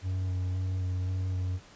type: tone with vibrato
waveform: triangle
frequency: 92.5 Hz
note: F#2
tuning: in tune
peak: -26 dBFS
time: 0.02-1.6 s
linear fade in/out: 50 ms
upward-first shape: square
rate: 1.9 Hz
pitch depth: 14 cents each way
effects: pink hiss -54 dBFS RMS until 1.75 s + resampled to 16000 Hz